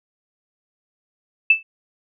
sine tone with exponential decay, 2637 Hz, E7, in tune, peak -6 dBFS, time 1.5-1.63 s, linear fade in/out 5 ms, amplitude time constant 27 ms, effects none

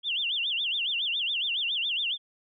sine tone with vibrato, 3136 Hz, G7, in tune, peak -26 dBFS, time 0.03-2.18 s, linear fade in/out 50 ms, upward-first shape sine, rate 7.2 Hz, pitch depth 250 cents each way, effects none

